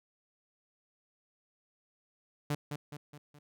sawtooth tone with echo, 146.83 Hz, D3, in tune, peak -26 dBFS, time 2.5-2.55 s, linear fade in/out 5 ms, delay 210 ms, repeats 4, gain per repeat -6 dB, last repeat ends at 3.39 s, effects none

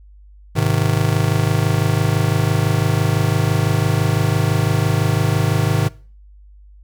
square chord, Ab major, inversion none, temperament just, 103.83 / 129.78 / 155.74 Hz, Ab2 / C3 / Eb3, 0 / -14 / +2 cents, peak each -20 dBFS, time 0.55-5.89 s, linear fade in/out 20 ms, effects noise-tail reverb RT60 0.4 s tail -21 dB re dry + added 50 Hz sine -41 dBFS peak until 6.83 s

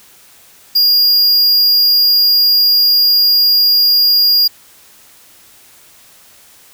square tone, 4833 Hz, D8, 49 cents sharp, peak -8 dBFS, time 0.75-4.48 s, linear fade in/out 10 ms, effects white hiss -44 dBFS RMS until 6.73 s

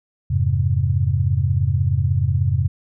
sine chord, F minor, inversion none, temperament equal with one note detuned, 87.31 / 103.83 / 133.56 Hz, F2 / Ab2 / C3, 0 / 0 / +36 cents, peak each -20 dBFS, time 0.3-2.68 s, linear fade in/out 10 ms, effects none

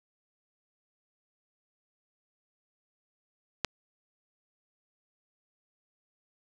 click, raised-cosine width 0.2 ms, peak -9 dBFS, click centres 3.647 s, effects none

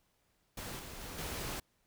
pink noise with level steps, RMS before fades -43 / -47 / -45 / -40 dBFS, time 0.57-1.6 s, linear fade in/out 5 ms, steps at 0.79 / 1.01 / 1.18 s, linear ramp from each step 5 ms, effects pink hiss -75 dBFS RMS until 1.86 s

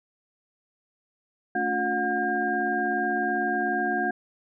sine tone cluster, 220.9 / 283.6 / 355.5 / 724 / 1608 Hz, A3 / C#4 / F4 / F#5 / G6, +7 / +40 / +31 / -38 / +44 cents, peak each -33 / -33 / -31 / -27 / -28 dBFS, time 1.55-4.11 s, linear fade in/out 5 ms, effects none

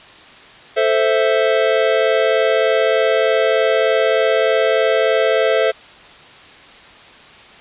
square chord, A minor, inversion none, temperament equal, 440 / 523.3 / 659.3 Hz, A4 / C5 / E5, 0 / 0 / 0 cents, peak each -18 dBFS, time 0.76-5.72 s, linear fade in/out 20 ms, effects white hiss -41 dBFS RMS until 7.6 s + resampled to 8000 Hz

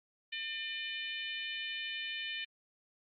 harmonic tone, 601 Hz, D5, 40 cents sharp, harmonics 3 / 4 / 5 / 6 / 7, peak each -43 / -42 / -41 / -46 / -54 dBFS, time 0.32-2.45 s, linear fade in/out 10 ms, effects Opus 48 kbps

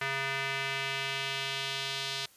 square tone with band-pass filter sweep, 136.4 Hz, C#3, 28 cents flat, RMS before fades -34 dBFS, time 0.01-2.26 s, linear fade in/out 5 ms, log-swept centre 2000 to 3900 Hz, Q 1.8, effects white hiss -60 dBFS RMS until 2.36 s + resampled to 32000 Hz

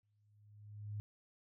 sine tone with exponential growth, 104.3 Hz, G#2, 8 cents sharp, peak -38 dBFS, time 0.03-1 s, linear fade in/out 0 ms, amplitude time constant 210 ms, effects none

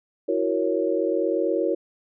sine chord, F# dominant seventh, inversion third, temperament equal, 329.6 / 370 / 466.2 / 554.4 Hz, E4 / F#4 / A#4 / C#5, 0 / 0 / 0 / 0 cents, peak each -26 dBFS, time 0.28-1.75 s, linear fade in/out 10 ms, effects none

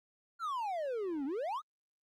triangle exponential two-way sweep, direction down then up, 1424 to 261.6 to 1320 Hz, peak -32 dBFS, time 0.39-1.62 s, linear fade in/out 50 ms, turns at 1.25 s, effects Opus 48 kbps

